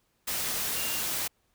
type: tone in noise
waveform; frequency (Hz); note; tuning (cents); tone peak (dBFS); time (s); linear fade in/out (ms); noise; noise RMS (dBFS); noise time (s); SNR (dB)
sine; 2790; F7; -2; -38; 0.76-1.01; 10; white; -31; 0.27-1.28; -10
effects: pink hiss -72 dBFS RMS until 1.54 s